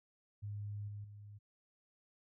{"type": "tone with level steps", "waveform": "sine", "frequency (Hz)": 103.1, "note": "G#2", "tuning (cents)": -12, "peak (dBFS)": [-40, -43, -50], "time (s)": [0.42, 1.39], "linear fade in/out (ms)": 20, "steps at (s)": [0.88, 1.04], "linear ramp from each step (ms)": 5, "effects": []}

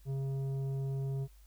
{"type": "tone with tanh clipping", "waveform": "triangle", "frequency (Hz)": 135.8, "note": "C#3", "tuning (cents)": -35, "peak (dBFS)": -34, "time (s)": [0.05, 1.28], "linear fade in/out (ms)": 50, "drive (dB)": 13, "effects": ["added 50 Hz sine -55 dBFS peak until 1.46 s", "white hiss -68 dBFS RMS until 1.46 s"]}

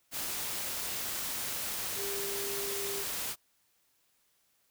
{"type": "tone in noise", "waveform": "sine", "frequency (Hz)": 399.8, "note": "G4", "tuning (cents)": 34, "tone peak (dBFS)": -38, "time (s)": [1.95, 3.05], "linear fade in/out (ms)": 50, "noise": "white", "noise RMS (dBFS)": -36, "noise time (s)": [0.11, 3.36], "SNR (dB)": -5, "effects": ["white hiss -72 dBFS RMS until 4.7 s"]}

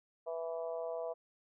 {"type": "harmonic tone", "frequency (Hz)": 164.81, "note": "E3", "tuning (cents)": 0, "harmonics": [3, 4, 5, 6, 7], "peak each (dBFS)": [-40, -39, -53, -50, -56], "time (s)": [0.26, 1.14], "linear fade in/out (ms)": 20, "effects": []}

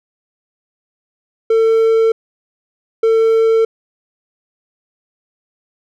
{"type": "tone pair in turn", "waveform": "triangle", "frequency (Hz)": [449.1, 449.1], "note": ["A4", "A4"], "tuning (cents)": [35, 35], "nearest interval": "unison", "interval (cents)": 0, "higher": "neither", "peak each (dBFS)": -7, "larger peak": "neither", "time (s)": [[1.5, 2.12], [3.03, 3.65]], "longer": "neither", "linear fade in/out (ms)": 5, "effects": []}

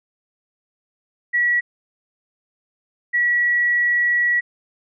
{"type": "tone pair in turn", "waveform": "sine", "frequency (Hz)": [1931, 1931], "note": ["B6", "B6"], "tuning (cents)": [-39, -39], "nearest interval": "unison", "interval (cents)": 0, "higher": "neither", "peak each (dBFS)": -15, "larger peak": "neither", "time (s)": [[1.33, 1.61], [3.13, 4.41]], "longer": "second", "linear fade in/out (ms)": 20, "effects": []}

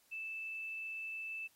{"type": "tone", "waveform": "sine", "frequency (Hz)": 2637, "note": "E7", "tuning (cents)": 0, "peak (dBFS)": -40, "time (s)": [0.11, 1.48], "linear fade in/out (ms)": 20, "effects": ["white hiss -70 dBFS RMS until 1.55 s", "AAC 48 kbps"]}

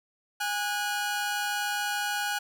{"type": "tone pair together", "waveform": "sawtooth", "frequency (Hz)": [820, 1463], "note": ["G#5", "F#6"], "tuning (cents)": [-22, -20], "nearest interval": "minor seventh", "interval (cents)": 1002, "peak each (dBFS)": -27, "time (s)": [0.4, 2.39], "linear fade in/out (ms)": 10, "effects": []}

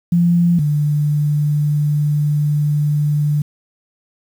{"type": "tone pair in turn", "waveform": "sine", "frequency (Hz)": [172.4, 148.04], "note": ["F3", "D3"], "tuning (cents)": [-22, 14], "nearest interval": "minor third", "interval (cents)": 264, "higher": "first", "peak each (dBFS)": [-10, -13], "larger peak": "first", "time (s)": [[0.12, 0.59], [0.59, 3.42]], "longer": "second", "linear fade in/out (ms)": 5, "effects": ["7-bit"]}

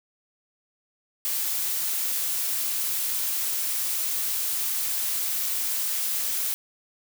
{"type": "noise", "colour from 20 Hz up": "blue", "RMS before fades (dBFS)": -27, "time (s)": [1.25, 6.54], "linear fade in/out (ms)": 0, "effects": []}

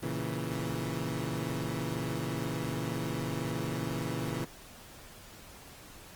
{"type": "chord", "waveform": "20% pulse", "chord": "A# diminished", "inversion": "none", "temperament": "equal", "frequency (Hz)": [116.54, 138.59, 164.81], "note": ["A#2", "C#3", "E3"], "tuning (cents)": [0, 0, 0], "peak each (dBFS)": -32, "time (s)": [0.02, 4.45], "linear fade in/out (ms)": 10, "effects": ["pink hiss -51 dBFS RMS until 6.15 s", "Opus 24 kbps"]}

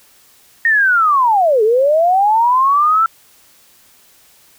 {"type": "linear two-way sweep", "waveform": "sine", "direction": "down then up", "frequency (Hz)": [1864.7, 415.3, 1347], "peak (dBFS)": -9, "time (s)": [0.65, 3.06], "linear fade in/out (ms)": 2, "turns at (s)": 1.63, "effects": ["white hiss -49 dBFS RMS until 4.58 s"]}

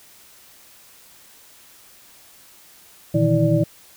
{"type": "tone cluster", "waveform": "sine", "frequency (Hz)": [118.6, 152.9, 162.9, 324.6, 585], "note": ["A#2", "D#3", "E3", "E4", "D5"], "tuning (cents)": [30, -30, -20, -27, -7], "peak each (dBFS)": -21, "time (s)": [3.14, 3.64], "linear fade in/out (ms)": 10, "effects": ["white hiss -49 dBFS RMS until 3.96 s"]}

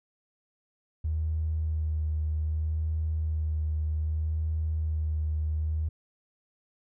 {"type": "tone with vibrato", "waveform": "triangle", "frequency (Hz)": 78.1, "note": "D#2", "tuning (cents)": 7, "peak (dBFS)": -22, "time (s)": [1.04, 5.89], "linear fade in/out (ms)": 10, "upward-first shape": "sine", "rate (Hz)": 0.64, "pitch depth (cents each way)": 19, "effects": ["tanh soft clip ceiling -24 dBFS"]}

